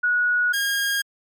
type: tone pair in turn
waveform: sine / sawtooth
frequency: 1460 / 1624.7 Hz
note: F#6 / G#6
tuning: -24 / -38 cents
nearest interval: major second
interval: 186 cents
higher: second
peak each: -17 dBFS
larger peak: neither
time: 0.03-0.53 / 0.53-1.02 s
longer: first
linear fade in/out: 10 ms
effects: MP3 96 kbps

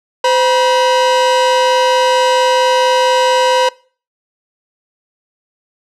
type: tone pair together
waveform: 45% pulse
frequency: 514.2 / 964 Hz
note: C5 / B5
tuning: -30 / -42 cents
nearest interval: major seventh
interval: 1088 cents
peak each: -12 dBFS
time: 0.24-3.69 s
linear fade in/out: 5 ms
effects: noise-tail reverb RT60 0.4 s tail -22 dB re dry + low-pass 6000 Hz 12 dB/octave

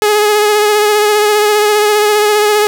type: tone with vibrato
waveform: sawtooth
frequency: 420 Hz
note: G#4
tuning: 19 cents sharp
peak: -4 dBFS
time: 0.02-2.67 s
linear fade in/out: 0 ms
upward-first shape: sine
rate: 15 Hz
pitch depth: 26 cents each way
effects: none

